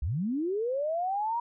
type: linear sweep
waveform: sine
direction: up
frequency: 56.6 to 960 Hz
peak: -27 dBFS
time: 0.02-1.4 s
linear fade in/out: 5 ms
effects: none